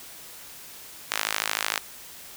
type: tone with high-pass filter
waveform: sawtooth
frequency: 53.2 Hz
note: G#1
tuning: 42 cents sharp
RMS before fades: -29 dBFS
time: 1.11-1.79 s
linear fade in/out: 5 ms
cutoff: 1500 Hz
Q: 0.79
effects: white hiss -44 dBFS RMS until 2.36 s